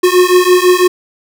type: beating tone pair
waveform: square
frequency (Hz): 359.2 / 365.2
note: F4 / F#4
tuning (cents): +49 / -23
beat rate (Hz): 6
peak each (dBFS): -10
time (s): 0.03-0.88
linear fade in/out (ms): 10
effects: none